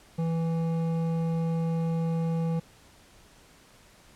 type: tone with hard clipping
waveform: triangle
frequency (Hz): 164.81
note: E3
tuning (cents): 0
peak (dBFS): -27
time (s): 0.18-2.6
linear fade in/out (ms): 10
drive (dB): 14
effects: pink hiss -56 dBFS RMS until 4.15 s + low-pass 11000 Hz 12 dB/octave